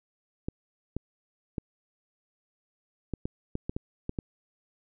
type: clicks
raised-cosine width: 3 ms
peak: -18 dBFS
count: 10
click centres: 0.485 / 0.966 / 1.582 / 3.137 / 3.255 / 3.554 / 3.695 / 3.765 / 4.094 / 4.188 s
effects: none